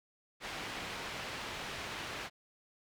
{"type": "low-pass noise", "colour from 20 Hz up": "white", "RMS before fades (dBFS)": -42, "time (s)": [0.4, 2.3], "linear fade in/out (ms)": 50, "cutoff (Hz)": 2900, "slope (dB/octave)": 12, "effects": []}